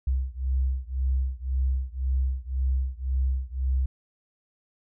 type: beating tone pair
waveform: sine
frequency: 64.4 / 66.3 Hz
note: C2 / C2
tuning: -27 / +23 cents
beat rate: 1.9 Hz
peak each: -26 / -27 dBFS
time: 0.07-3.86 s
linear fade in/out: 5 ms
effects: none